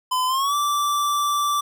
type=tone with pitch glide; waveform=square; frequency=1016 to 1167.1 Hz; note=B5 to D6; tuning=+49 to -11 cents; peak=-20 dBFS; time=0.11-1.61 s; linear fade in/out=10 ms; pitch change=+240 cents; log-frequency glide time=0.27-0.55 s; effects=none